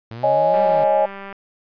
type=exponential two-way sweep; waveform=sawtooth; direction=up then down; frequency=110 to 196 to 145.2 Hz; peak=-27 dBFS; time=0.11-0.84 s; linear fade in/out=0 ms; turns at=0.62 s
type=chord; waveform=sine; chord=C# suspended second; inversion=none; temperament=just; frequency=554.4 / 623.7 / 831.5 Hz; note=C#5 / D#5 / G#5; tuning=0 / +4 / +2 cents; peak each=-19 / -17 / -18 dBFS; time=0.23-1.06 s; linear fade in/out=10 ms
type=click train; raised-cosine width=0.5 ms; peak=-20 dBFS; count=156; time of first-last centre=0.54-1.327 s; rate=197 Hz
effects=resampled to 11025 Hz